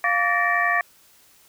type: tone cluster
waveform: sine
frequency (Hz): 700 / 1150 / 1774 / 1865 / 2318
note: F5 / D6 / A6 / A#6 / D7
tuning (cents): +4 / -37 / +14 / 0 / -23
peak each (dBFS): -25 / -24 / -24 / -23 / -29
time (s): 0.04-0.81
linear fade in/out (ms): 2
effects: white hiss -55 dBFS RMS until 1.48 s